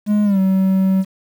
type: tone with pitch glide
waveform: triangle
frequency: 208.9 to 190.46 Hz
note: G#3 to G3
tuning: +10 to -50 cents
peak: -10 dBFS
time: 0.06-1.05 s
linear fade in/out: 50 ms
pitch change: -160 cents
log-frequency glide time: 0.24-0.39 s
effects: 7-bit